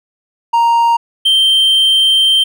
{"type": "tone pair in turn", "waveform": "triangle", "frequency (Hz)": [932.3, 3136], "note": ["A#5", "G7"], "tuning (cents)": [0, 0], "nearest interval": "octave + major sixth", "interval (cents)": 2100, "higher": "second", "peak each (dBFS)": -6, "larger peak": "neither", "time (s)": [[0.53, 0.97], [1.25, 2.44]], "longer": "second", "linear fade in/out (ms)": 10, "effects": []}